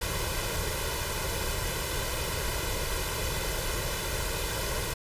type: noise with comb filter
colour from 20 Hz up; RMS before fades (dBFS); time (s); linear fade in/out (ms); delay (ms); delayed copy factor
pink; -31; 0.01-4.94; 10; 2; +0.7
effects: resampled to 32000 Hz